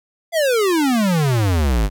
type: exponential sweep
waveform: square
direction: down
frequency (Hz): 693 to 47.3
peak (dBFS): -15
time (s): 0.32-1.9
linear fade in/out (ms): 50
effects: none